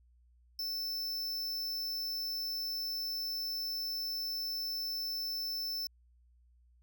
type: tone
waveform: square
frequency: 5300 Hz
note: E8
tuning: 9 cents sharp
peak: -35 dBFS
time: 0.59-5.87 s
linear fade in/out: 2 ms
effects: added 60 Hz sine -62 dBFS peak until 6.82 s